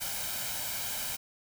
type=noise with comb filter; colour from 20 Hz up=white; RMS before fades=-35 dBFS; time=0-1.17 s; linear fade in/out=20 ms; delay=1.3 ms; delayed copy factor=+0.6; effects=none